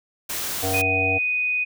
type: noise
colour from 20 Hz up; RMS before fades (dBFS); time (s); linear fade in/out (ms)
white; -28; 0.29-0.82; 10
type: harmonic tone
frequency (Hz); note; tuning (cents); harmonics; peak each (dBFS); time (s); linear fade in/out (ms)
94.7; F#2; +41; 1 / 3 / 5 / 7 / 8; -28 / -31 / -28 / -30 / -29; 0.62-1.19; 20
type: tone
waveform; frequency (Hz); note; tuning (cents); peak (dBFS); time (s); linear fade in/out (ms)
sine; 2489; D#7; 0; -20; 0.73-1.65; 20
effects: none